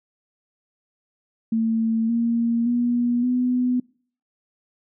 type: tone with pitch steps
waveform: sine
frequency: 225.1 / 232.9 / 241 / 249.3 Hz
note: A3 / A#3 / B3 / B3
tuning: +40 / -1 / -42 / +16 cents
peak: -18 dBFS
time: 1.52-3.8 s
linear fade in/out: 5 ms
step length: 570 ms
effects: noise-tail reverb RT60 0.5 s tail -26 dB re dry